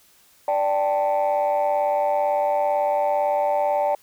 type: chord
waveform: sine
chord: D suspended fourth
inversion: none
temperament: just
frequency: 587.3 / 783.1 / 881 Hz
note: D5 / G5 / A5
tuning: 0 / -2 / +2 cents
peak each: -20 / -22 / -23 dBFS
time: 0.48-3.95 s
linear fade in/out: 2 ms
effects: tanh soft clip ceiling -14 dBFS + white hiss -56 dBFS RMS until 4.02 s